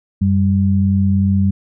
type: tone pair together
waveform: sine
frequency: 93.14 / 196 Hz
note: F#2 / G3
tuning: +12 / 0 cents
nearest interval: octave + minor second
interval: 1288 cents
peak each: -14 dBFS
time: 0.21-1.51 s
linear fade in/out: 10 ms
effects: none